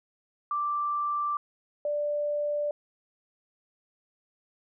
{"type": "tone pair in turn", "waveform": "sine", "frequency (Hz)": [1174.7, 588.4], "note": ["D6", "D5"], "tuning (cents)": [0, 3], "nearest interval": "octave", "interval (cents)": 1197, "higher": "first", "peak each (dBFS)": -26, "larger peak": "neither", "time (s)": [[0.51, 1.37], [1.85, 2.71]], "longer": "neither", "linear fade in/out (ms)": 2, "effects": []}